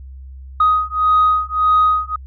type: beating tone pair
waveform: sine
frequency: 1251 / 1252.7 Hz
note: D#6 / D#6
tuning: +9 / +11 cents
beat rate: 1.7 Hz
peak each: -14 dBFS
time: 0.6-2.16 s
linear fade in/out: 5 ms
effects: tanh soft clip ceiling -6 dBFS + added 66 Hz sine -32 dBFS peak until 2.26 s